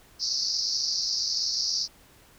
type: band-pass noise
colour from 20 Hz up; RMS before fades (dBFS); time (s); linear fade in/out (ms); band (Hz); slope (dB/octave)
white; -28; 0.19-1.88; 50; 4400 to 5700; 96
effects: pink hiss -56 dBFS RMS until 2.38 s